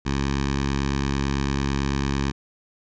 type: tone with notch filter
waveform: 10% pulse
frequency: 69 Hz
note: C#2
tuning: 7 cents flat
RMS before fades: -24 dBFS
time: 0.05-2.32 s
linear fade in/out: 20 ms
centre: 530 Hz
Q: 1.2
effects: resampled to 16000 Hz